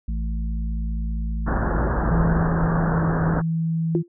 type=harmonic tone; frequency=55.1 Hz; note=A1; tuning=3 cents sharp; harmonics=1 / 3 / 4; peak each=-23 / -33 / -35 dBFS; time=0.08-2.4 s; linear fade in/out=5 ms
type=low-pass noise; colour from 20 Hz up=pink; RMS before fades=-24 dBFS; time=1.46-3.42 s; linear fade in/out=20 ms; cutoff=1700 Hz; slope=96 dB/octave
type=tone with pitch glide; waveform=sine; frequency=164.81 to 163.29 Hz; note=E3 to E3; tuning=0 to -16 cents; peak=-20 dBFS; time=2.1-4.03 s; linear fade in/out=20 ms; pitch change=-16 cents; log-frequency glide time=2.76-2.99 s
type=tone with exponential decay; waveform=sine; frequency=345.3 Hz; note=F4; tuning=20 cents flat; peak=-15 dBFS; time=3.95-4.08 s; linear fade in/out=1 ms; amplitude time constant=28 ms
effects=none